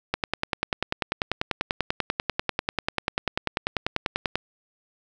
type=click train; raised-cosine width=0.3 ms; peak=-7 dBFS; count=44; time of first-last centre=0.14-4.356 s; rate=10.2 Hz; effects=none